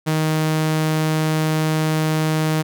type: tone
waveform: sawtooth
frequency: 156.6 Hz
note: D#3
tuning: 11 cents sharp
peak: -13 dBFS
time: 0.06-2.63 s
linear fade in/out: 20 ms
effects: none